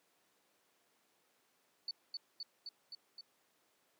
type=tone with echo; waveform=sine; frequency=4491 Hz; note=C#8; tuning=22 cents sharp; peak=-37 dBFS; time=1.88-1.91 s; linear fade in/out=2 ms; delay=260 ms; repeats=5; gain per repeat=-2 dB; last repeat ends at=3.21 s; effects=pink hiss -74 dBFS RMS until 3.99 s + high-pass 300 Hz 12 dB/octave